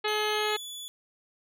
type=harmonic tone; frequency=424.2 Hz; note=G#4; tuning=37 cents sharp; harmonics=1 / 2 / 3 / 4 / 5 / 6 / 7 / 8 / 9 / 10; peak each=-30 / -33 / -35 / -36 / -37 / -38 / -38 / -39 / -40 / -40 dBFS; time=0.04-0.57 s; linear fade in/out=10 ms
type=tone with pitch glide; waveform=sawtooth; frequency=3100 to 3440 Hz; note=G7 to A7; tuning=-20 to -40 cents; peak=-35 dBFS; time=0.08-0.88 s; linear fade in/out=0 ms; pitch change=+180 cents; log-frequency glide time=0.29-0.58 s
effects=none

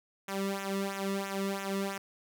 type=tone with flanger; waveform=sawtooth; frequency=196 Hz; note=G3; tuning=in tune; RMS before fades=-34 dBFS; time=0.28-1.98 s; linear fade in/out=5 ms; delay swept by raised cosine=0.21 to 1.31 ms; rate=3 Hz; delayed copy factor=-0.8; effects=none

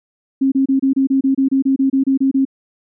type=tone bursts; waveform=sine; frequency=269 Hz; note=C4; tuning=48 cents sharp; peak=-11 dBFS; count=15; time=0.41-2.452 s; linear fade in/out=10 ms; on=110 ms; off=28 ms; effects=none

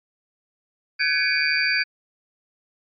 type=tone cluster; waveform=sine; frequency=1525 / 1676 / 2267 / 2420 / 4647 Hz; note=G6 / G#6 / C#7 / D#7 / D8; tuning=-48 / +15 / +38 / -49 / -19 cents; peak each=-25 dBFS; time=0.99-1.84 s; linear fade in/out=20 ms; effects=MP3 64 kbps

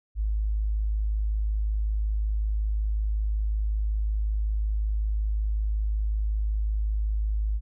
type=tone; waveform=sine; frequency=52.7 Hz; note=G#1; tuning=26 cents sharp; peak=-23 dBFS; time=0.15-7.61 s; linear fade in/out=50 ms; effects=none

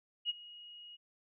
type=tone with ADSR envelope; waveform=sine; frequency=2886 Hz; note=F#7; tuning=44 cents flat; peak=-29 dBFS; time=0.25-0.97 s; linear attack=46 ms; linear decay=23 ms; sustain=-20 dB; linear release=23 ms; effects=none

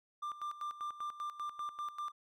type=tone with tremolo; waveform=triangle; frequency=1189 Hz; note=D6; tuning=21 cents sharp; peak=-35 dBFS; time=0.22-2.12 s; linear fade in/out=10 ms; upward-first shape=square; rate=5.1 Hz; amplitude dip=75%; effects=none

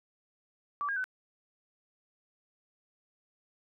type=tone with pitch steps; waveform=sine; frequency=1155 / 1623 / 1512 Hz; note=D6 / G#6 / F#6; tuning=-29 / -40 / +37 cents; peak=-30 dBFS; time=0.81-1.041 s; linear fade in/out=0 ms; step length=77 ms; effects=none

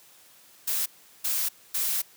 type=noise bursts at uneven times; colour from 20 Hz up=blue; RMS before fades=-27 dBFS; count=3; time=0.67-0.86 / 1.24-1.49 / 1.74-2.02 s; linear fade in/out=10 ms; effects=white hiss -55 dBFS RMS until 2.16 s + high-pass 100 Hz 12 dB/octave

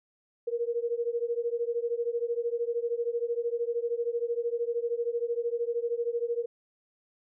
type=beating tone pair; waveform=sine; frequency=466.2 / 479.2 Hz; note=A#4 / A#4; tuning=0 / +48 cents; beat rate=13 Hz; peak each=-30 / -31 dBFS; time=0.47-6.46 s; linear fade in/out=10 ms; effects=none

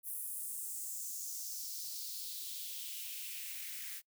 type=noise with high-pass filter sweep; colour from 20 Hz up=blue; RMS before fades=-43 dBFS; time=0.03-4.02 s; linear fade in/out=50 ms; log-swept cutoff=11000 to 1800 Hz; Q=2.7; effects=noise-tail reverb RT60 0.1 s tail -23 dB re dry

